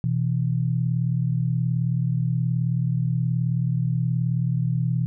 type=tone pair together; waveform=sine; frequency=124.91 / 163.7 Hz; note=B2 / E3; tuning=+20 / -12 cents; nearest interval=perfect fourth; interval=468 cents; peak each=-22 / -24 dBFS; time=0.04-5.06 s; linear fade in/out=0 ms; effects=none